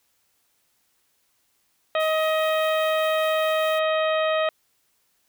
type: harmonic tone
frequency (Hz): 630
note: D#5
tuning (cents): +21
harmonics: 1 / 2 / 3 / 4 / 5 / 6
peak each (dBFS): -21 / -27 / -31 / -33 / -35 / -37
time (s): 1.95-4.49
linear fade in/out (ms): 2
type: noise with tremolo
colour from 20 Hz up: blue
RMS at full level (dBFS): -41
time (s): 1.99-3.8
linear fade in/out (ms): 20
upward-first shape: triangle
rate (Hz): 4.9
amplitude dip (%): 25
effects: white hiss -68 dBFS RMS until 5.28 s